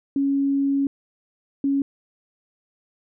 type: tone pair in turn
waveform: sine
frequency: 277.2 / 277.2 Hz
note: C#4 / C#4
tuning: 0 / 0 cents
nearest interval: unison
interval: 0 cents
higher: neither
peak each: -18 dBFS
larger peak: neither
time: 0.16-0.87 / 1.64-1.82 s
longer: first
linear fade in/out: 2 ms
effects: none